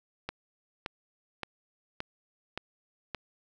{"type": "click train", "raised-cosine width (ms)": 0.3, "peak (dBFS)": -18, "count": 6, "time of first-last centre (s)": [0.29, 3.147], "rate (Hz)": 1.75, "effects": []}